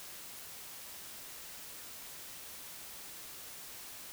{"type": "silence", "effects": ["white hiss -48 dBFS RMS until 4.12 s"]}